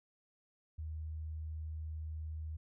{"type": "tone", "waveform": "sine", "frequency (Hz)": 78.4, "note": "D#2", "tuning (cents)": 14, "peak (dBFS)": -39, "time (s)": [0.78, 2.57], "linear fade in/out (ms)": 10, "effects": []}